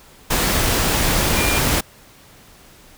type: tone in noise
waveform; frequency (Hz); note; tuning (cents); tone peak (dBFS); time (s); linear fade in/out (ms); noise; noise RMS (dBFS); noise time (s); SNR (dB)
sine; 2400; D7; +37; -23; 1.36-1.59; 10; pink; -18; 0.3-1.81; -8
effects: pink hiss -47 dBFS RMS until 2.97 s